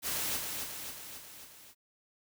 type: noise with echo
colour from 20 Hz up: white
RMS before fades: -34 dBFS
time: 0.02-0.4 s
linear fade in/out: 50 ms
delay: 270 ms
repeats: 5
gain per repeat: -4 dB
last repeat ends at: 1.75 s
effects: none